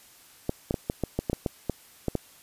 clicks, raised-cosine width 2 ms, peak -12 dBFS, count 12, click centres 0.494 / 0.709 / 0.742 / 0.899 / 1.037 / 1.19 / 1.298 / 1.331 / 1.462 / 1.697 / 2.083 / 2.153 s, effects white hiss -54 dBFS RMS until 2.42 s + resampled to 32000 Hz

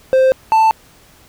triangle tone pair in turn, 523.3 / 884.9 Hz, C5 / A5, 0 / +10 cents, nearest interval major sixth, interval 910 cents, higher second, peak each -6 dBFS, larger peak neither, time 0.13-0.32 / 0.52-0.71 s, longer neither, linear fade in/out 0 ms, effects pink hiss -47 dBFS RMS until 1.28 s

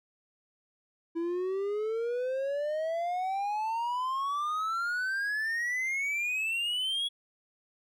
triangle exponential sweep, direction up, 329.6 to 3367 Hz, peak -27 dBFS, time 1.15-7.09 s, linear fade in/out 20 ms, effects none

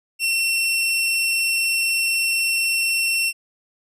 sawtooth tone, 2712 Hz, E7, 49 cents sharp, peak -15 dBFS, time 0.19-3.33 s, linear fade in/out 50 ms, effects resampled to 32000 Hz

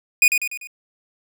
45% pulse tone with echo, 2468 Hz, D#7, 15 cents flat, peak -10 dBFS, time 0.22-0.28 s, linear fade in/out 2 ms, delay 98 ms, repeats 4, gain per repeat -6 dB, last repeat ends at 0.672 s, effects none

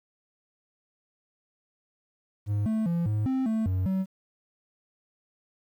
triangle tone with pitch steps, 103.2 / 219.6 / 170.4 / 106.2 / 262.3 / 221.3 / 93 / 189.9 Hz, G#2 / A3 / F3 / G#2 / C4 / A3 / F#2 / F#3, -10 / -3 / -42 / +39 / +4 / +10 / +9 / +45 cents, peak -22 dBFS, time 2.46-4.06 s, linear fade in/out 50 ms, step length 200 ms, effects 10-bit

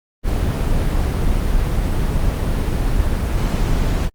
brown noise, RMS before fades -17 dBFS, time 0.23-4.1 s, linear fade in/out 50 ms, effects Opus 24 kbps

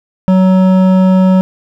triangle tone with hard clipping, 187 Hz, F#3, 19 cents sharp, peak -7 dBFS, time 0.28-1.41 s, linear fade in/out 0 ms, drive 15 dB, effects none

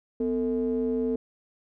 triangle ring-modulated tone, 97.7 Hz, G2, 5 cents flat, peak -19 dBFS, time 0.2-1.16 s, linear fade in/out 5 ms, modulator 349 Hz, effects none

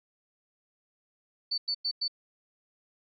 sine tone bursts, 4501 Hz, C#8, 26 cents sharp, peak -27 dBFS, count 4, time 1.51-2.081 s, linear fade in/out 10 ms, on 70 ms, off 97 ms, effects none

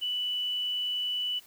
sine tone, 2970 Hz, F#7, 6 cents sharp, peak -28 dBFS, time 0.01-1.4 s, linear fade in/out 20 ms, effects white hiss -56 dBFS RMS until 1.46 s

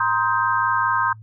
sine chord, C minor seventh, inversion third, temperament just, 941.9 / 1046.5 / 1255.8 / 1569.8 Hz, Bb5 / C6 / Eb6 / G6, +18 / 0 / +16 / +2 cents, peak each -23 / -22 / -24 / -23 dBFS, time 0-1.13 s, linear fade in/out 5 ms, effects noise-tail reverb RT60 0.1 s tail -26 dB re dry + added 109 Hz sine -39 dBFS peak until 1.22 s

